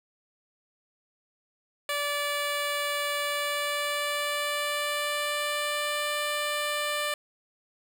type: tone with pitch glide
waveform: 10% pulse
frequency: 580 to 591.5 Hz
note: D5 to D5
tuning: -22 to +12 cents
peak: -19 dBFS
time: 1.89-7.14 s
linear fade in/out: 2 ms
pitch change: +34 cents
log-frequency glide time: 3.17-6.12 s
effects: none